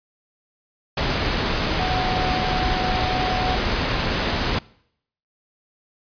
sine tone in noise, 740 Hz, F#5, in tune, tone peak -24 dBFS, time 1.79-3.55 s, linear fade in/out 5 ms, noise pink, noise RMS -22 dBFS, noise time 0.97-4.59 s, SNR -5 dB, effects noise-tail reverb RT60 0.7 s tail -23 dB re dry + resampled to 11025 Hz

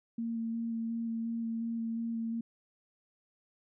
sine tone with vibrato, 228.9 Hz, A#3, 31 cents flat, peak -32 dBFS, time 0.18-2.41 s, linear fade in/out 5 ms, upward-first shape square, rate 2.8 Hz, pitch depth 11 cents each way, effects none

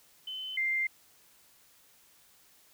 sine tone pair in turn, 3047 / 2096 Hz, G7 / C7, -50 / +2 cents, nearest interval tritone, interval 648 cents, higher first, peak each -36 / -27 dBFS, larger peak second, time 0.27-0.57 / 0.57-0.87 s, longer neither, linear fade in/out 5 ms, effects white hiss -62 dBFS RMS until 2.73 s

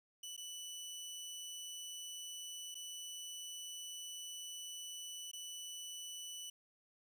20% pulse tone with dropouts, 2972 Hz, F#7, 7 cents sharp, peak -40 dBFS, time 0.23-6.5 s, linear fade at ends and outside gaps 5 ms, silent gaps 0.366-0.376 / 2.745-2.752 / 5.315-5.332 s, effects 12-bit

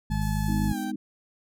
30% pulse tone with pitch glide, 862 to 781.4 Hz, A5 to G5, -36 to -6 cents, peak -33 dBFS, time 0.1-0.92 s, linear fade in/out 20 ms, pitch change -170 cents, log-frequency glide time 0.67-0.78 s
harmonic tone, 52 Hz, G#1, 3 cents sharp, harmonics 1 / 2 / 3 / 4, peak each -28 / -31 / -29 / -31 dBFS, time 0.1-0.73 s, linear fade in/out 5 ms
white band-pass noise, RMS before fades -47 dBFS, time 0.21-0.85 s, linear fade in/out 10 ms, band 5200 to 15000 Hz, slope 96 dB/octave
sine chord, G# minor, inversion none, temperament equal with one note detuned, 207.7 / 251.3 / 311.1 Hz, G#3 / B3 / D#4, 0 / +30 / 0 cents, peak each -33 dBFS, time 0.48-0.96 s, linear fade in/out 5 ms
effects none

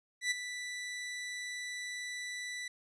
sawtooth tone with ADSR envelope, 1975.5 Hz, B6, in tune, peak -24 dBFS, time 0.21-2.68 s, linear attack 100 ms, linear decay 17 ms, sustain -11 dB, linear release 4 ms, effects resampled to 22050 Hz

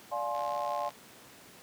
sine chord, D half-diminished seventh, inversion none, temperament just, 587.3 / 704.8 / 845.8 / 1057.2 Hz, D5 / F5 / Ab5 / C6, 0 / +16 / +31 / +18 cents, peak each -36 dBFS, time 0.11-0.9 s, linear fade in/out 20 ms
click train, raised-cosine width 0.2 ms, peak -30 dBFS, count 40, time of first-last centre 0.35-0.906 s, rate 70.2 Hz
effects pink hiss -53 dBFS RMS until 1.62 s + high-pass 150 Hz 12 dB/octave

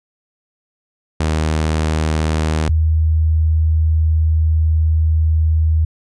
sawtooth / sine tone pair in turn, 78.2 / 79.25 Hz, D#2 / D#2, +9 / +32 cents, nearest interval unison, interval 23 cents, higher second, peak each -11 dBFS, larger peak neither, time 1.2-2.69 / 2.69-5.85 s, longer second, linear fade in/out 5 ms, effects resampled to 22050 Hz

